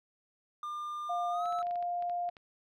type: tone with pitch glide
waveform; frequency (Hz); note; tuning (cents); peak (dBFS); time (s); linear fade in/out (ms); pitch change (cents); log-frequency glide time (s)
triangle; 1200 to 1308.6; D6 to E6; +37 to -13; -34; 0.63-1.62; 2; +150; 1.3-1.48
type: tone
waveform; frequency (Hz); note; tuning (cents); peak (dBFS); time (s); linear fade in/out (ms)
sine; 703; F5; +11; -31; 1.09-2.3; 10
type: clicks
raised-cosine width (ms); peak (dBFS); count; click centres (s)
0.3; -36; 12; 1.457 / 1.525 / 1.588 / 1.628 / 1.669 / 1.71 / 1.757 / 1.826 / 2.024 / 2.097 / 2.29 / 2.368
effects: none